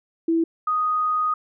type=tone pair in turn; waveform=sine; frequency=329.6 / 1244.4 Hz; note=E4 / D#6; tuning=0 / 0 cents; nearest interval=octave + major seventh; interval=2300 cents; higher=second; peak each=-17 / -19 dBFS; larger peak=first; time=0.28-0.44 / 0.67-1.34 s; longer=second; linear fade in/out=5 ms; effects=none